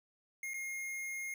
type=tone with dropouts; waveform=square; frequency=2139 Hz; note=C7; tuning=38 cents sharp; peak=-39 dBFS; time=0.43-1.34 s; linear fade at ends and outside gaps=2 ms; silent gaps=0.536-0.541 s; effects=none